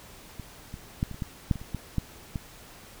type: clicks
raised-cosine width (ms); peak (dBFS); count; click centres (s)
5; -25 / -25 / -13 / -25 / -29 / -18 / -10 / -24 / -29 / -18 / -13 / -18; 12; 0.397 / 0.741 / 1.029 / 1.113 / 1.144 / 1.222 / 1.512 / 1.557 / 1.615 / 1.747 / 1.983 / 2.358
effects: pink hiss -49 dBFS RMS until 3 s